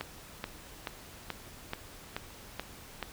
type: click train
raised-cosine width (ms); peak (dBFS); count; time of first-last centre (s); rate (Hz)
0.3; -18; 8; 0.01-3.027; 2.32
effects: pink hiss -50 dBFS RMS until 3.12 s